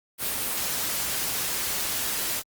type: noise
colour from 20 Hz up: white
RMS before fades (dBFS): -28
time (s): 0.18-2.43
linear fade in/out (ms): 50
effects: Opus 32 kbps